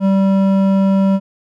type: tone with hard clipping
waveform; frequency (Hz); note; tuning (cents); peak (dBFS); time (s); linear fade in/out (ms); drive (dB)
triangle; 194.1; G3; -17; -12; 0-1.2; 50; 14
effects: none